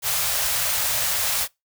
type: band-stop noise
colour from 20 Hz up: white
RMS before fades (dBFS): -23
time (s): 0.02-1.48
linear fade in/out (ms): 50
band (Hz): 160 to 490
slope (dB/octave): 48
effects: noise-tail reverb RT60 0.2 s tail -24 dB re dry